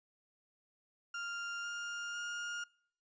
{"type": "tone with pitch steps", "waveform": "35% pulse", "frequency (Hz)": [1396.9, 1407.4, 1418], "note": ["F6", "F6", "F6"], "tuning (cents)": [0, 13, 26], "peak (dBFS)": -37, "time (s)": [1.14, 2.64], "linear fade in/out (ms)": 5, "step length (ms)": 500, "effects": ["noise-tail reverb RT60 0.6 s tail -25 dB re dry", "resampled to 16000 Hz"]}